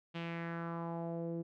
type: tone with low-pass filter sweep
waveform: sawtooth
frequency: 168 Hz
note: E3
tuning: 33 cents sharp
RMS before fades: -40 dBFS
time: 0.14-1.43 s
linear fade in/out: 20 ms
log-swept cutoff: 3100 to 390 Hz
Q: 2.7
effects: none